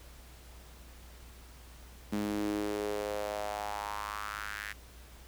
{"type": "tone with high-pass filter sweep", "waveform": "sawtooth", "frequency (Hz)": 103.83, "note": "G#2", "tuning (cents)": 0, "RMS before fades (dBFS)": -36, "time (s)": [2.12, 4.73], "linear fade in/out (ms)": 10, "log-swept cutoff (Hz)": [230, 1800], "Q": 3.9, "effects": ["added 60 Hz sine -51 dBFS peak until 5.27 s", "pink hiss -56 dBFS RMS until 5.27 s"]}